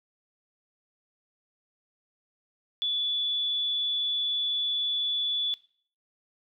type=tone; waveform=sine; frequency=3446 Hz; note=A7; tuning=37 cents flat; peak=-25 dBFS; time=2.82-5.54 s; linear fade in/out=0 ms; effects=noise-tail reverb RT60 0.5 s tail -19 dB re dry